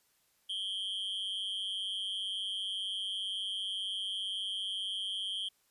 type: tone with amplitude modulation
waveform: triangle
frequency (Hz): 3181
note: G7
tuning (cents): +25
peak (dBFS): -29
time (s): 0.49-5.49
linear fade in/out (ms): 10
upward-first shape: sine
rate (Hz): 195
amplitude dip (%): 85
effects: white hiss -72 dBFS RMS until 5.7 s + resampled to 32000 Hz

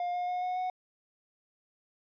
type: tone with pitch steps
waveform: triangle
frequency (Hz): 708 / 715 / 722 / 729.2 / 736.4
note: F5 / F5 / F#5 / F#5 / F#5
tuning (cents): +23 / +41 / -43 / -25 / -8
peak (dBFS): -28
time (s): 0-0.7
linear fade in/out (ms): 2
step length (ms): 140
effects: resampled to 11025 Hz

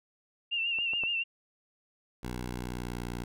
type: tone with vibrato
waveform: sine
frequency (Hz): 2748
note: F7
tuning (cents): -29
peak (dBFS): -28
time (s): 0.51-1.24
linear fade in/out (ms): 20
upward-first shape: sine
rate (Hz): 7.1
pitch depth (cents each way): 54
type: clicks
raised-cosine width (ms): 1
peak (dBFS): -32 / -30 / -26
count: 3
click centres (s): 0.787 / 0.935 / 1.036
type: tone with pitch glide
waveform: 10% pulse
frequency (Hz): 61.3 to 59.62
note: B1 to A#1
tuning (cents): -12 to +40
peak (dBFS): -27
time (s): 2.23-3.24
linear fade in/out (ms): 5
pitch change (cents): -48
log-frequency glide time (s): 2.63-3.07
effects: none

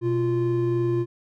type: tone pair together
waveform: triangle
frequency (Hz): 123.43 / 347.2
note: B2 / F4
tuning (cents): -1 / -10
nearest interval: octave + tritone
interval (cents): 1791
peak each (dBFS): -23 / -20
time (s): 0.01-1.06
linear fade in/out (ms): 50
effects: none

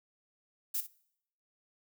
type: noise with echo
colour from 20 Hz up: violet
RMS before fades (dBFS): -33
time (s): 0.74-0.81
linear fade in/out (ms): 10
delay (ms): 60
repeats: 1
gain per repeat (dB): -13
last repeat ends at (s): 0.87
effects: noise-tail reverb RT60 0.7 s tail -22 dB re dry

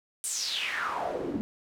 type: noise with band-pass filter sweep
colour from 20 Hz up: pink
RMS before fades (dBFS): -32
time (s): 0.24-1.41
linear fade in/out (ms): 0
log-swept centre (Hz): 9400 to 220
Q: 5.2
effects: none

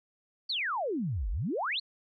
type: exponential two-way sweep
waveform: sine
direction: down then up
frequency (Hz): 4705 to 41.65 to 4549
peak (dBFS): -29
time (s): 0.49-1.8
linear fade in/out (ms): 10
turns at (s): 1.3
effects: none

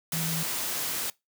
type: tone in noise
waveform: sine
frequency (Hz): 162.7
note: E3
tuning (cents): -22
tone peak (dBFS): -30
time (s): 0.13-0.43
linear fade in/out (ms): 2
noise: white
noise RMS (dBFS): -31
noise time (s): 0.12-1.1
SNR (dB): -2
effects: noise-tail reverb RT60 0.2 s tail -23 dB re dry + high-pass 100 Hz 12 dB/octave

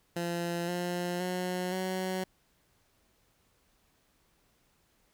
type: tone with pitch steps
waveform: 15% pulse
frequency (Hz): 171.9 / 176.63 / 181.49 / 186.49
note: F3 / F3 / F#3 / F#3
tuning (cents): -27 / +20 / -33 / +14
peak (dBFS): -25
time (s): 0.16-2.24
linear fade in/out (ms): 5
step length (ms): 520
effects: pink hiss -70 dBFS RMS until 5.13 s

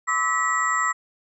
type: tone cluster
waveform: sine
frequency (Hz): 1032 / 1150 / 1290 / 1941 / 7520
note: C6 / D6 / E6 / B6 / A#8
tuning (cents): -24 / -37 / -38 / -31 / +14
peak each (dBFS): -29 / -28 / -24 / -24 / -31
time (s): 0.07-0.93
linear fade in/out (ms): 20
effects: none

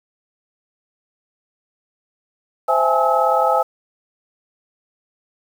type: tone cluster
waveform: sine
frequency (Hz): 519 / 662 / 816 / 855 / 1289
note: C5 / E5 / G#5 / A5 / E6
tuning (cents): -14 / +7 / -31 / -50 / -39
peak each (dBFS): -20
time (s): 2.68-3.63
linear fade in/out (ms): 10
effects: 7-bit

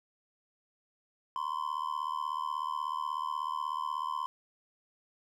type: tone with amplitude modulation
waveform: triangle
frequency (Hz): 1032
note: C6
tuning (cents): -24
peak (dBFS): -26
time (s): 1.36-4.26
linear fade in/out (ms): 0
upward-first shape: sine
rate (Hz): 76.4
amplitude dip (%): 100
effects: none

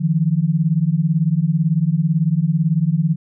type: beating tone pair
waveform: sine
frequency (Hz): 152.5 / 170.5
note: D#3 / F3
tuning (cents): -34 / -41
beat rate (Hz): 18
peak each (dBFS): -17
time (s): 0-3.16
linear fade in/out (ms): 20
effects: none

